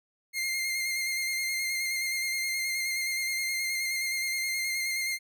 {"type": "tone with vibrato", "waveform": "sawtooth", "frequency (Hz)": 2115, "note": "C7", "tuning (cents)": 18, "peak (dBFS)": -25, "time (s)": [0.33, 5.19], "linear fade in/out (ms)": 50, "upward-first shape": "square", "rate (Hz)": 9.5, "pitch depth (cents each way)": 20, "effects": []}